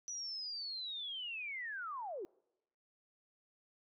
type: linear sweep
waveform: sine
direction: down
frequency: 5920 to 329.6 Hz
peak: -40 dBFS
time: 0.08-2.25 s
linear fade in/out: 0 ms
effects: noise-tail reverb RT60 0.9 s tail -26 dB re dry